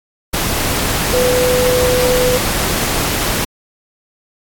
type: tone in noise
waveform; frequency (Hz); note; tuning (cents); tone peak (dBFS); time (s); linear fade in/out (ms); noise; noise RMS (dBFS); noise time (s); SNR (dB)
sine; 500; B4; +21; -12; 1.13-2.38; 10; pink; -17; 0.33-3.45; +2
effects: AAC 64 kbps